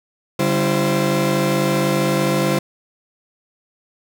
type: tone cluster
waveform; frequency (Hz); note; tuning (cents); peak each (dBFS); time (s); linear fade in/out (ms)
35% pulse; 143.8 / 195.8 / 336.2 / 523; D3 / G3 / E4 / C5; -36 / -2 / +34 / -1; -20; 0.39-2.59; 5
effects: none